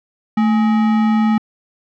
sine tone with sample-and-hold, 220 Hz, A3, in tune, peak -11 dBFS, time 0.37-1.38 s, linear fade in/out 5 ms, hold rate 1050 Hz, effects low-pass 2000 Hz 12 dB/octave

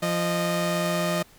sawtooth tone pair together, 173 / 616.5 Hz, F3 / D#5, -16 / -16 cents, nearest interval octave + minor seventh, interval 2200 cents, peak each -22 dBFS, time 0.02-1.23 s, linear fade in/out 10 ms, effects pink hiss -54 dBFS RMS until 1.38 s

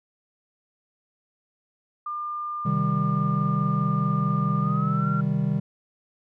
sine tone with pitch glide, 1200 to 1370.5 Hz, D6 to F6, +37 to -33 cents, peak -28 dBFS, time 2.06-5.21 s, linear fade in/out 5 ms, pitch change +230 cents, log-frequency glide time 4.6-5.08 s
triangle chord, C minor, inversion none, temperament equal, 130.81 / 155.56 / 196 Hz, C3 / Eb3 / G3, 0 / 0 / 0 cents, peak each -25 / -23 / -24 dBFS, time 2.65-5.6 s, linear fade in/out 10 ms
effects none

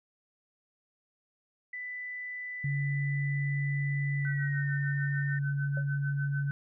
sine tone with pitch glide, 1990 to 1814.3 Hz, B6 to A#6, +13 to -47 cents, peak -36 dBFS, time 1.73-5.39 s, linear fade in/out 5 ms, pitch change -160 cents, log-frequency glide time 4.19-4.7 s
sine tone, 141 Hz, C#3, 30 cents sharp, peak -28 dBFS, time 2.64-6.51 s, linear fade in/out 5 ms
sine tone with tremolo, 1521 Hz, F#6, 47 cents sharp, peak -35 dBFS, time 4.25-6.51 s, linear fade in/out 0 ms, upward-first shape sine, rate 6.7 Hz, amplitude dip 90%
sine tone with exponential decay, 560 Hz, C#5, 18 cents sharp, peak -37 dBFS, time 5.77-5.87 s, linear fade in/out 2 ms, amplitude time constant 21 ms
effects none

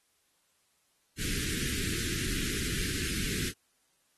pink band-stop noise, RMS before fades -33 dBFS, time 1.17-3.53 s, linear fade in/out 50 ms, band 410 to 1500 Hz, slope 48 dB/octave, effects white hiss -72 dBFS RMS until 4.17 s + AAC 32 kbps

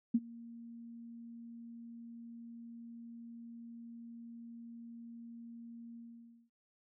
sine tone with ADSR envelope, 233.1 Hz, A#3, in tune, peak -23 dBFS, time 0.14-6.5 s, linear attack 9 ms, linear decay 42 ms, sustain -24 dB, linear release 540 ms, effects none

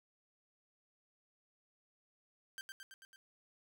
sawtooth tone with echo, 1568 Hz, G6, in tune, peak -40 dBFS, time 2.58-2.61 s, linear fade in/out 0 ms, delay 110 ms, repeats 5, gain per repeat -3 dB, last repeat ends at 3.16 s, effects none

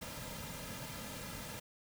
pink noise with comb filter, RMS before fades -45 dBFS, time 0.01-1.6 s, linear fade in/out 10 ms, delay 2.7 ms, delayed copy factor -0.65, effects none

